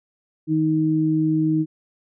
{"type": "tone pair together", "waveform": "sine", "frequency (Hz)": [157.2, 313.8], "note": ["D#3", "D#4"], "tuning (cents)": [18, 15], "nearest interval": "octave", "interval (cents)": 1197, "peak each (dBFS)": [-22, -18], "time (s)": [0.47, 1.66], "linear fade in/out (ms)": 50, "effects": []}